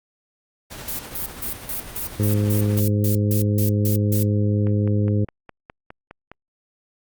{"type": "noise with tremolo", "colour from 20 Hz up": "pink", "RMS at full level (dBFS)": -35, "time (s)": [0.7, 2.81], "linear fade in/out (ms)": 20, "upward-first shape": "sine", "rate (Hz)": 12, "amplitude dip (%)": 30}
{"type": "noise bursts", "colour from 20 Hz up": "violet", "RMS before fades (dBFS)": -27, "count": 13, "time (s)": [0.88, 4.23], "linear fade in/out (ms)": 2, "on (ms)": 110, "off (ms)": 160}
{"type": "harmonic tone", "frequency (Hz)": 103.8, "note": "G#2", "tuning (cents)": 0, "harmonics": [1, 2, 3, 4, 5], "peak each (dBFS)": [-18, -24, -28, -30, -32], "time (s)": [2.19, 5.25], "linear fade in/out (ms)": 10}
{"type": "click train", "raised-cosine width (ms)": 0.5, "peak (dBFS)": -23, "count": 9, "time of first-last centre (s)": [4.67, 6.316], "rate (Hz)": 4.86}
{"effects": ["Opus 48 kbps"]}